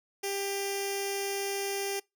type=tone with notch filter; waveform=10% pulse; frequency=396.4 Hz; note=G4; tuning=19 cents sharp; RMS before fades=-33 dBFS; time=0.23-2 s; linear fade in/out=10 ms; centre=1300 Hz; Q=0.51; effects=noise-tail reverb RT60 0.2 s tail -25 dB re dry